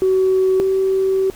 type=tone pair in turn; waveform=sine; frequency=377 / 382.9 Hz; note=F#4 / G4; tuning=+32 / -41 cents; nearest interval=unison; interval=27 cents; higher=second; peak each=-11 / -13 dBFS; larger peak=first; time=0.02-0.6 / 0.6-1.3 s; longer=second; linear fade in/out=0 ms; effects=tanh soft clip ceiling -8 dBFS + pink hiss -42 dBFS RMS until 1.35 s